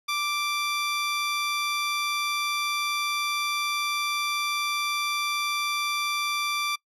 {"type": "tone", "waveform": "15% pulse", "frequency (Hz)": 1174.7, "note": "D6", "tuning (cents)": 0, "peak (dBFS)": -19, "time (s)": [0.08, 6.76], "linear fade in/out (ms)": 10, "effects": ["noise-tail reverb RT60 0.1 s tail -24 dB re dry", "low-pass 11000 Hz 12 dB/octave"]}